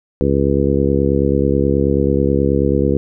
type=harmonic tone; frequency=69.3 Hz; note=C#2; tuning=in tune; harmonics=1 / 2 / 3 / 4 / 5 / 6 / 7; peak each=-20 / -20 / -20 / -20 / -20 / -20 / -20 dBFS; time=0.21-2.97 s; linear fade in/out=0 ms; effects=none